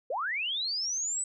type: linear sweep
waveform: sine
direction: up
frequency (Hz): 452.6 to 8080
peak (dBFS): -29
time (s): 0.1-1.24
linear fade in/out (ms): 5
effects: none